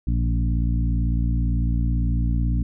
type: harmonic tone with a mistuned harmonic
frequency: 58 Hz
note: A#1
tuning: 8 cents flat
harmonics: 1 / 2 / 3 / 4 / 5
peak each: -20 / -25 / -30 / -31 / -34 dBFS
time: 0.07-2.63 s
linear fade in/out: 5 ms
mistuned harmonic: 2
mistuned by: +26 cents
effects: none